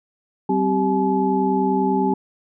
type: tone cluster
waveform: sine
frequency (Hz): 192 / 262 / 391.5 / 855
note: G3 / C4 / G4 / A5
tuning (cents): -36 / +2 / -2 / -50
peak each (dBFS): -22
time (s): 0.49-2.14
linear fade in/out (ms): 5
effects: none